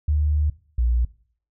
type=tone pair in turn; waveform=sine; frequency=75 / 59.53 Hz; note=D2 / A#1; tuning=+37 / +37 cents; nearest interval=major third; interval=400 cents; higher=first; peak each=-17 / -17 dBFS; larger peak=neither; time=0.08-0.5 / 0.78-1.05 s; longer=first; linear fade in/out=5 ms; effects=noise-tail reverb RT60 0.5 s tail -19 dB re dry